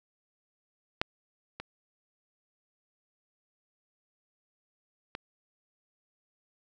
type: clicks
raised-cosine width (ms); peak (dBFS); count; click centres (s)
0.3; -10 / -22 / -20; 3; 1.015 / 1.6 / 5.151
effects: none